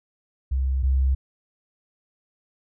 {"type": "tone pair in turn", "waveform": "sine", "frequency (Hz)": [66, 66.24], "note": ["C2", "C2"], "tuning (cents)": [16, 22], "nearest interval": "unison", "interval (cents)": 6, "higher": "second", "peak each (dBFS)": [-20, -17], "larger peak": "second", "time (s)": [[0.51, 0.83], [0.83, 1.15]], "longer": "neither", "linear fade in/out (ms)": 10, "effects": []}